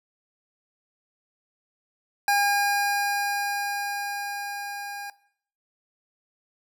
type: tone with level ramp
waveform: 25% pulse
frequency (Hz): 810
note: G#5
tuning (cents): -43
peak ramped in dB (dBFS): -15 to -30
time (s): 2.28-5.1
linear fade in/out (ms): 2
effects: noise-tail reverb RT60 0.6 s tail -19 dB re dry